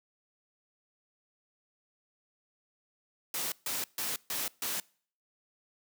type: noise bursts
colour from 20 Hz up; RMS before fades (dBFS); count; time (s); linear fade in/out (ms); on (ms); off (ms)
white; -34; 5; 3.34-4.8; 2; 180; 140
effects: noise-tail reverb RT60 0.5 s tail -25 dB re dry + high-pass 150 Hz 12 dB/octave